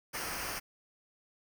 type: noise with comb filter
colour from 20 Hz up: pink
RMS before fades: -38 dBFS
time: 0.13-0.6 s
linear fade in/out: 20 ms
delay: 0.27 ms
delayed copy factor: -0.7
effects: none